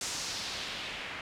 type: noise with low-pass filter sweep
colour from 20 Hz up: white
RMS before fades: -38 dBFS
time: 0.01-1.21 s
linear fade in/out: 2 ms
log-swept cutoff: 7100 to 2200 Hz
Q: 1.7
effects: none